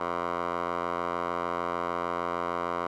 10% pulse tone with band-pass filter, 86.6 Hz, F2, 14 cents flat, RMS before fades -31 dBFS, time 0-2.87 s, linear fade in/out 5 ms, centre 940 Hz, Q 4, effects none

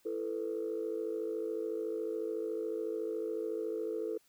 sine chord, E suspended fourth, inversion none, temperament equal with one note detuned, 333.8 / 440 / 493.9 Hz, E4 / A4 / B4, +22 / 0 / 0 cents, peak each -39 / -35 / -40 dBFS, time 0.05-4.18 s, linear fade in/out 10 ms, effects tanh soft clip ceiling -26 dBFS + white hiss -69 dBFS RMS until 4.28 s

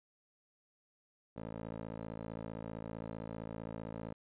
15% pulse tone with band-pass filter, 55.4 Hz, A1, 13 cents sharp, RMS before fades -44 dBFS, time 1.36-4.14 s, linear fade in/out 10 ms, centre 430 Hz, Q 0.85, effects resampled to 8000 Hz

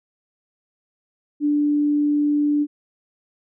sine tone, 293.7 Hz, D4, in tune, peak -16 dBFS, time 1.4-2.67 s, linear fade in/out 50 ms, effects none

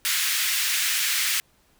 pink high-pass noise, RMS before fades -24 dBFS, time 0.05-1.4 s, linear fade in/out 0 ms, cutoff 1700 Hz, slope 24 dB/octave, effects pink hiss -62 dBFS RMS until 1.79 s

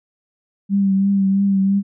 sine tone with vibrato, 196 Hz, G3, in tune, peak -13 dBFS, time 0.69-1.83 s, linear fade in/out 50 ms, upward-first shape triangle, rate 3 Hz, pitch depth 35 cents each way, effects none

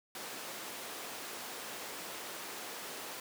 pink high-pass noise, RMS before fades -44 dBFS, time 0.15-3.2 s, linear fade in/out 2 ms, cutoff 370 Hz, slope 12 dB/octave, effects none

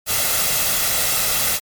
white noise with comb filter, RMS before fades -19 dBFS, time 0.06-1.6 s, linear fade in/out 50 ms, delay 1.5 ms, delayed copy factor +0.5, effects MP3 96 kbps

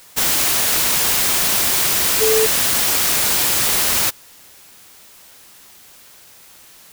sine tone in noise, 438.8 Hz, A4, 5 cents flat, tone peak -14 dBFS, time 2.2-2.47 s, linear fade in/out 20 ms, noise white, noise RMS -17 dBFS, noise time 0.16-4.11 s, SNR 0 dB, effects white hiss -45 dBFS RMS until 6.92 s

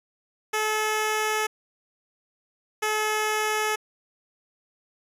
10% pulse tone pair in turn, 430.8 / 429 Hz, A4 / A4, -37 / -44 cents, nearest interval unison, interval 7 cents, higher first, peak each -15 dBFS, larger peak neither, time 0.53-1.47 / 2.82-3.76 s, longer neither, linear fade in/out 10 ms, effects resampled to 32000 Hz

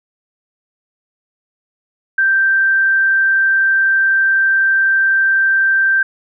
sine tone, 1568 Hz, G6, in tune, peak -10 dBFS, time 2.18-6.03 s, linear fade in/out 5 ms, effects none

